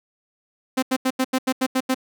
sawtooth tone bursts, 259.8 Hz, C4, 12 cents flat, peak -14 dBFS, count 9, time 0.77-1.946 s, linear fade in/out 10 ms, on 56 ms, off 84 ms, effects none

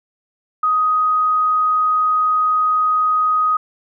sine tone, 1252 Hz, D#6, 10 cents sharp, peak -13 dBFS, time 0.63-3.57 s, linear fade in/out 5 ms, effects none

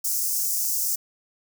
white high-pass noise, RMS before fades -25 dBFS, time 0.04-0.96 s, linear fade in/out 10 ms, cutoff 5300 Hz, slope 48 dB/octave, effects none

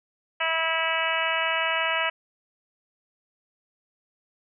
harmonic tone, 325.4 Hz, E4, 22 cents flat, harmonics 2 / 3 / 4 / 5 / 6 / 7 / 8 / 9, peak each -31 / -31 / -31 / -31 / -31 / -31 / -31 / -31 dBFS, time 0.4-2.1 s, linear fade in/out 10 ms, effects none

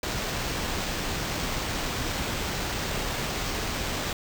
pink noise with sample-and-hold, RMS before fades -30 dBFS, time 0.03-4.13 s, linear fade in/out 2 ms, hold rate 11025 Hz, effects none

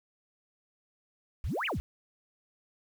triangle exponential two-way sweep, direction up then down, 49 to 3136 to 49 Hz, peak -26 dBFS, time 1.44-1.8 s, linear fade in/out 0 ms, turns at 1.66 s, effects tanh soft clip ceiling -28 dBFS + 9-bit

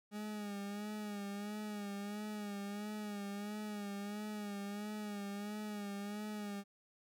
40% pulse tone with vibrato, 206.2 Hz, G#3, 12 cents flat, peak -40 dBFS, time 0.11-6.64 s, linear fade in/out 50 ms, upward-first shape sine, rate 1.5 Hz, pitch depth 51 cents each way, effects none

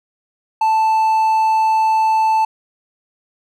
triangle tone, 880 Hz, A5, in tune, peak -10 dBFS, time 0.61-2.45 s, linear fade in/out 5 ms, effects none

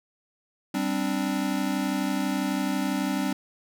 square chord, G suspended fourth, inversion none, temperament equal with one note detuned, 195.43 / 261.6 / 293.7 Hz, G3 / C4 / D4, -5 / 0 / 0 cents, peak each -30 dBFS, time 0.74-3.33 s, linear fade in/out 5 ms, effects none

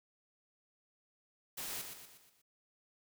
white noise with echo, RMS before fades -42 dBFS, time 1.57-1.82 s, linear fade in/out 10 ms, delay 120 ms, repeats 5, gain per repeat -6 dB, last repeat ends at 2.42 s, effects none

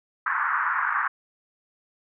white band-pass noise, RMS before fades -25 dBFS, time 0.26-1.08 s, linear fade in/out 5 ms, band 980 to 1700 Hz, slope 48 dB/octave, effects none

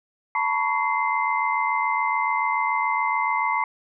sine tone cluster, 887 / 974 / 1114 / 2078 Hz, A5 / B5 / C#6 / C7, +14 / -24 / +8 / -12 cents, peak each -26 dBFS, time 0.35-3.64 s, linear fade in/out 2 ms, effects none

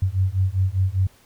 sine beating tone pair, 92.1 / 97.1 Hz, F#2 / G2, -7 / -16 cents, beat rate 5 Hz, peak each -21 dBFS, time 0.02-1.07 s, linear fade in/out 5 ms, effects pink hiss -55 dBFS RMS until 1.25 s

